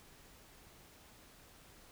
silence, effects pink hiss -60 dBFS RMS until 1.91 s

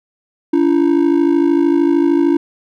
triangle ring-modulated tone, 312.7 Hz, D#4, 9 cents sharp, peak -5 dBFS, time 0.53-2.37 s, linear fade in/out 5 ms, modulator 26.6 Hz, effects none

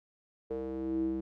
square tone with band-pass filter sweep, 65.41 Hz, C2, in tune, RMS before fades -34 dBFS, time 0.5-1.21 s, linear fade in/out 10 ms, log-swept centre 440 to 290 Hz, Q 8.1, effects none

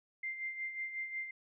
sine tone with tremolo, 2093 Hz, C7, in tune, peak -35 dBFS, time 0.23-1.31 s, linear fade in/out 5 ms, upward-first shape sine, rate 5.5 Hz, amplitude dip 60%, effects none

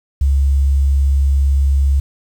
sine tone, 68.9 Hz, C#2, 10 cents flat, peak -10 dBFS, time 0.21-2 s, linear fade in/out 5 ms, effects 7-bit

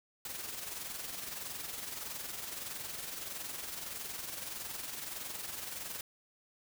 white noise with amplitude modulation, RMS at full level -40 dBFS, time 0.25-6.01 s, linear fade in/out 2 ms, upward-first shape sine, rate 21.6 Hz, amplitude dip 50%, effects none

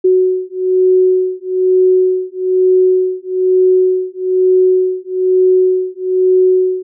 sine beating tone pair, 370 / 371.1 Hz, F#4 / F#4, 0 / +5 cents, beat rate 1.1 Hz, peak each -12 dBFS, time 0.04-6.83 s, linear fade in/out 10 ms, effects none

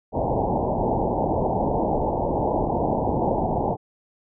white low-pass noise, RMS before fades -23 dBFS, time 0.12-3.77 s, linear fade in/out 50 ms, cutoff 920 Hz, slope 96 dB/octave, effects none

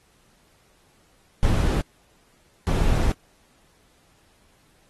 brown noise bursts at uneven times, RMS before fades -20 dBFS, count 2, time 1.43-1.81 / 2.67-3.12 s, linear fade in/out 0 ms, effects pink hiss -61 dBFS RMS until 4.89 s + AAC 32 kbps

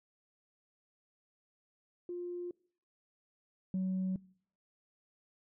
sine tone pair in turn, 352.5 / 187.27 Hz, F4 / F#3, +16 / +21 cents, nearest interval major seventh, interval 1095 cents, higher first, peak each -37 / -29 dBFS, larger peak second, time 2.09-2.51 / 3.74-4.16 s, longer neither, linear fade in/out 2 ms, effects noise-tail reverb RT60 0.6 s tail -25 dB re dry + tanh soft clip ceiling -29 dBFS

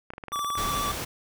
clicks, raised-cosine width 0.5 ms, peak -23 dBFS, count 11, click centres 0.104 / 0.136 / 0.181 / 0.238 / 0.283 / 0.32 / 0.359 / 0.392 / 0.446 / 0.503 / 0.554 s
square tone with vibrato, 1158 Hz, D6, 25 cents flat, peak -28 dBFS, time 0.32-0.92 s, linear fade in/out 10 ms, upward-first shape square, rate 14 Hz, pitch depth 18 cents each way
pink noise, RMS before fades -32 dBFS, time 0.57-1.05 s, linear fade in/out 10 ms
effects none

